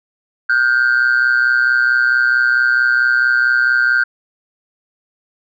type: tone pair together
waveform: sine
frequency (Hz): 1431 / 1555.5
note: F6 / G6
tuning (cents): +42 / -14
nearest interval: minor second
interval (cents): 144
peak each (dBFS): -12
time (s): 0.49-4.04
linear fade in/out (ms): 10
effects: tanh soft clip ceiling -7 dBFS